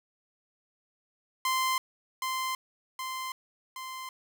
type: tone with echo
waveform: sawtooth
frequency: 1040 Hz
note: C6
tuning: 11 cents flat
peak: -22 dBFS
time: 1.45-1.78 s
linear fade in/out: 2 ms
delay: 770 ms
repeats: 3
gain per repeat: -4 dB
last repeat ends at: 4.09 s
effects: none